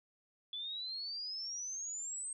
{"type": "exponential sweep", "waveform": "sine", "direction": "up", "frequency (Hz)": [3432, 8430], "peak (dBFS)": -39, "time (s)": [0.53, 2.33], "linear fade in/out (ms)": 2, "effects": []}